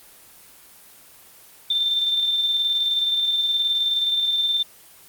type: tone with tremolo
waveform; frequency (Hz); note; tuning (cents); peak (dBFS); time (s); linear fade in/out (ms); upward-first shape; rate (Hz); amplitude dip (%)
sine; 3573; A7; +26; -17; 1.7-4.63; 5; square; 19; 30
effects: white hiss -48 dBFS RMS until 5.08 s + Opus 24 kbps